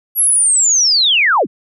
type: linear sweep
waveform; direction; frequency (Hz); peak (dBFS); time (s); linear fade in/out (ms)
sine; down; 11620 to 115.3; -9; 0.15-1.47; 50
effects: none